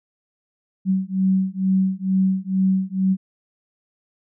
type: beating tone pair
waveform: sine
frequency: 188.6 / 190.8 Hz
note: F#3 / G3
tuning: +33 / -47 cents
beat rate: 2.2 Hz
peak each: -20 dBFS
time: 0.85-3.17 s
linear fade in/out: 50 ms
effects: none